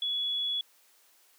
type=tone; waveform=sine; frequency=3387 Hz; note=G#7; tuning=33 cents sharp; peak=-28 dBFS; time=0.02-0.61 s; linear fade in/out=2 ms; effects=white hiss -63 dBFS RMS until 1.38 s + high-pass 400 Hz 12 dB/octave